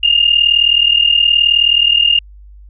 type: tone pair together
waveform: sine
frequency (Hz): 2804 / 2843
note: F7 / F7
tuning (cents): +6 / +30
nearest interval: unison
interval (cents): 24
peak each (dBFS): -11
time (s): 0.03-2.19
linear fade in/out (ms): 5
effects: added 50 Hz sine -35 dBFS peak until 2.69 s